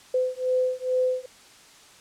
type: beating tone pair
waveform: sine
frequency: 508 / 510.3 Hz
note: B4 / C5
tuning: +49 / -43 cents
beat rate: 2.3 Hz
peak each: -25 dBFS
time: 0.14-1.26 s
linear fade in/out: 5 ms
effects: white hiss -51 dBFS RMS until 2 s + low-pass 8000 Hz 12 dB/octave